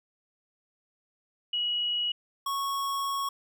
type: tone pair in turn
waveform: sine / square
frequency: 2913 / 1104.5 Hz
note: F#7 / C#6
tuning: -28 / -7 cents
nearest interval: octave + perfect fourth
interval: 1679 cents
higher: first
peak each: -26 / -29 dBFS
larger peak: first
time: 1.53-2.12 / 2.46-3.29 s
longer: second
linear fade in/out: 5 ms
effects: none